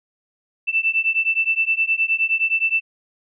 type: beating tone pair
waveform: sine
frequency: 2656 / 2665.6 Hz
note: E7 / E7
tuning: +12 / +19 cents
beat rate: 9.6 Hz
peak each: -20 dBFS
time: 0.67-2.81 s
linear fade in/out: 20 ms
effects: none